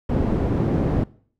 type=low-pass noise; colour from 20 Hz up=white; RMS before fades=-21 dBFS; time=0.09-1.04 s; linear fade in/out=5 ms; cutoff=280 Hz; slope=12 dB/octave; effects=noise-tail reverb RT60 0.5 s tail -21 dB re dry